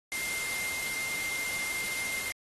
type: tone in noise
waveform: sine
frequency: 2103 Hz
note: C7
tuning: 8 cents sharp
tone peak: -33 dBFS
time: 0.12-2.32 s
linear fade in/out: 0 ms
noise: white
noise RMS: -36 dBFS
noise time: 0.12-2.32 s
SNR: 0 dB
effects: AAC 32 kbps